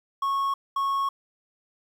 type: tone bursts at uneven times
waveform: triangle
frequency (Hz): 1100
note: C#6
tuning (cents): -14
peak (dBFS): -21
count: 2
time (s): 0.22-0.54 / 0.76-1.09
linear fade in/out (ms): 5
effects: 9-bit